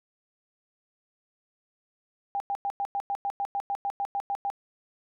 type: tone bursts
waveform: sine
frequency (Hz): 801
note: G5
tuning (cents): +37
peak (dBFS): -26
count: 15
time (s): 2.35-4.501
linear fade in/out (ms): 0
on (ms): 51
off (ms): 99
effects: none